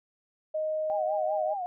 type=tone; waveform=sine; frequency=622.3 Hz; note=D#5; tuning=in tune; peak=-27 dBFS; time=0.54-1.54 s; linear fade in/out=10 ms
type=tone with vibrato; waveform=sine; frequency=765 Hz; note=G5; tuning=42 cents flat; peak=-30 dBFS; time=0.9-1.66 s; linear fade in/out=0 ms; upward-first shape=triangle; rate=5.1 Hz; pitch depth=150 cents each way
effects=none